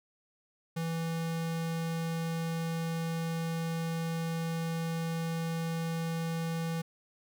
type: tone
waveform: square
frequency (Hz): 164.81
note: E3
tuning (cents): 0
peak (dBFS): -32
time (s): 0.76-6.82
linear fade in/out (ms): 10
effects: none

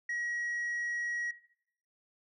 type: tone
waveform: sine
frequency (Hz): 1906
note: A#6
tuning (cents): +38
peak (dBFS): -30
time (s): 0.09-1.31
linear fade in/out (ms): 5
effects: noise-tail reverb RT60 0.6 s tail -17 dB re dry + tanh soft clip ceiling -31 dBFS

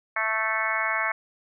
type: harmonic tone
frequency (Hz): 220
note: A3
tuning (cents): 0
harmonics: 3 / 4 / 5 / 6 / 7 / 8 / 9 / 10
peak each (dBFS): -34 / -34 / -31 / -32 / -32 / -30 / -34 / -29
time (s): 0.16-1.12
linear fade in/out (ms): 5
effects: none

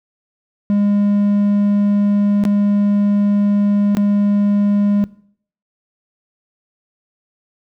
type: tone with dropouts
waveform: triangle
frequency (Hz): 203.9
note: G#3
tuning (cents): -32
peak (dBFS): -10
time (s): 0.7-5.04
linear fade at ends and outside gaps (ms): 0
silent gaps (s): 2.438-2.452 / 3.95-3.97
effects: noise-tail reverb RT60 0.6 s tail -20 dB re dry

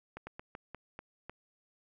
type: slowing click train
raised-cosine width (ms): 0.5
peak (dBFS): -28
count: 7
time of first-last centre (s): 0.17-1.296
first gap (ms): 100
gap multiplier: 1.25
effects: none

